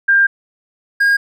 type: tone pair in turn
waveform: sine / triangle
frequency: 1596 / 1625.8 Hz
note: G6 / G#6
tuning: +31 / -37 cents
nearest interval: unison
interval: 32 cents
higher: second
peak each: -8 dBFS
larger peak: neither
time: 0.08-0.27 / 1-1.17 s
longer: first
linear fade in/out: 10 ms
effects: none